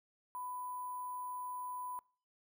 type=tone with sample-and-hold; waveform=sine; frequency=997 Hz; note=B5; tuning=16 cents sharp; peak=-40 dBFS; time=0.35-1.99 s; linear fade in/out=0 ms; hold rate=11025 Hz; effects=noise-tail reverb RT60 0.4 s tail -24 dB re dry